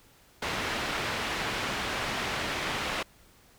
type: low-pass noise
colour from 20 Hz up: white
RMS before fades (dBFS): -32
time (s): 0.42-3.03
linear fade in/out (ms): 5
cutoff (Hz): 2600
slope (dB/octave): 12
effects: pink hiss -59 dBFS RMS until 3.58 s